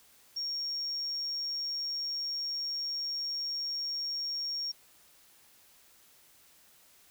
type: tone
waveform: sine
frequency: 5550 Hz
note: F8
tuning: 12 cents flat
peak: -31 dBFS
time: 0.36-4.72 s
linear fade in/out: 10 ms
effects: tanh soft clip ceiling -28 dBFS + white hiss -61 dBFS RMS until 7.1 s